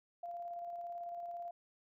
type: tone with tremolo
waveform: sine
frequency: 693 Hz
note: F5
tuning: 14 cents flat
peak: -40 dBFS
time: 0.23-1.51 s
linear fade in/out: 5 ms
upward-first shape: square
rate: 18 Hz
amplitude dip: 25%
effects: none